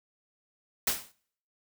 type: noise with exponential decay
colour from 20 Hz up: white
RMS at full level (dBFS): -23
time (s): 0.87-1.12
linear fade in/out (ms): 5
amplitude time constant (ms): 53
effects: noise-tail reverb RT60 0.6 s tail -24 dB re dry